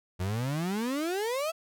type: exponential sweep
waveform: 35% pulse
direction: up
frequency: 87.1 to 671 Hz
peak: -27 dBFS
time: 0.19-1.52 s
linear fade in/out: 20 ms
effects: none